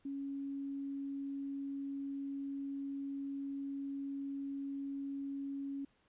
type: tone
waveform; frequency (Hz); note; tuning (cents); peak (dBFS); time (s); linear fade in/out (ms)
sine; 277.2; C#4; 0; -38; 0.05-5.85; 5
effects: pink hiss -73 dBFS RMS until 6.08 s + resampled to 8000 Hz